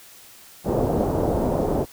white low-pass noise, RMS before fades -22 dBFS, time 0.64-1.86 s, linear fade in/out 50 ms, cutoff 670 Hz, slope 24 dB/octave, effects white hiss -47 dBFS RMS until 1.92 s

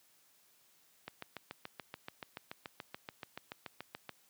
click train, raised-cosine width 0.3 ms, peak -26 dBFS, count 22, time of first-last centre 1.08-4.093 s, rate 6.97 Hz, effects white hiss -68 dBFS RMS until 4.29 s + high-pass 100 Hz 12 dB/octave

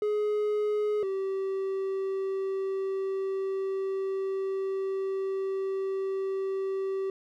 triangle tone pair in turn, 420 / 386.1 Hz, G#4 / G4, +19 / -26 cents, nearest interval minor second, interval 145 cents, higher first, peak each -23 / -26 dBFS, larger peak first, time 0.02-1.03 / 1.03-7.1 s, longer second, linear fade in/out 2 ms, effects none

